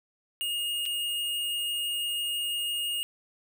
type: tone with dropouts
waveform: square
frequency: 2851 Hz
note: F7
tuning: 35 cents sharp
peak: -29 dBFS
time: 0.41-3.03 s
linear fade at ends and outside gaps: 0 ms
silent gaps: 0.855-0.861 s
effects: none